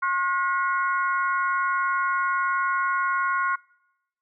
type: harmonic tone with a mistuned harmonic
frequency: 360.1 Hz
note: F#4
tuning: 47 cents flat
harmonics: 3 / 4 / 5 / 6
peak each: -24 / -25 / -37 / -38 dBFS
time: 0.02-3.56 s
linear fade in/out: 10 ms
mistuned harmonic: 5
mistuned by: +120 cents
effects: noise-tail reverb RT60 0.9 s tail -25 dB re dry